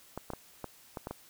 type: clicks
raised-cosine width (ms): 1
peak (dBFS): -23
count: 7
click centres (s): 0.176 / 0.303 / 0.335 / 0.643 / 0.972 / 1.071 / 1.11
effects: white hiss -58 dBFS RMS until 1.29 s